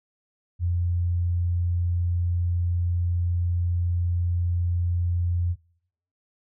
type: tone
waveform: sine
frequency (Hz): 87.31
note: F2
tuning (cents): 0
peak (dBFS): -21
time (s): 0.59-5.56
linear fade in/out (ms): 50
effects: noise-tail reverb RT60 0.7 s tail -23 dB re dry